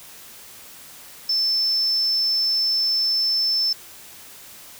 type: tone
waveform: triangle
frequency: 5290 Hz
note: E8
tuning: 5 cents sharp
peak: -15 dBFS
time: 1.29-3.73 s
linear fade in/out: 5 ms
effects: tanh soft clip ceiling -16 dBFS + white hiss -43 dBFS RMS until 4.79 s